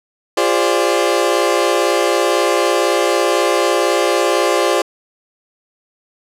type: chord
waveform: 30% pulse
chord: D half-diminished seventh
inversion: first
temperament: equal with one note detuned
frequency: 349.2 / 407.2 / 523.3 / 587.3 Hz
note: F4 / Ab4 / C5 / D5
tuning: 0 / -34 / 0 / 0 cents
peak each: -16 dBFS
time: 0.37-4.82 s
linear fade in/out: 5 ms
effects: low-pass 11000 Hz 12 dB/octave